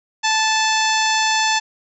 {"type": "harmonic tone with a mistuned harmonic", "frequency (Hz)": 876, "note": "A5", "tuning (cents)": -8, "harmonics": [1, 2, 3, 4, 5, 6, 7, 8], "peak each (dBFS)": [-19, -22, -24, -25, -26, -27, -27, -28], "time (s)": [0.23, 1.6], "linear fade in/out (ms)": 20, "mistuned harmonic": 8, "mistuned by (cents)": 57, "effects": []}